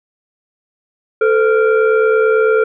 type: tone with frequency modulation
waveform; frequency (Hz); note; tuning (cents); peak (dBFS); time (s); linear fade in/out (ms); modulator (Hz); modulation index
sine; 440; A4; 0; -9; 1.21-2.64; 5; 949; 0.81
effects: none